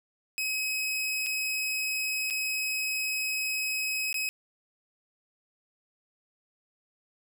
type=tone with dropouts; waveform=sawtooth; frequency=2546 Hz; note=D#7; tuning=39 cents sharp; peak=-25 dBFS; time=0.38-4.29 s; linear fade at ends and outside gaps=0 ms; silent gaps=1.263-1.267 / 2.301-2.307 / 4.128-4.143 s; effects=none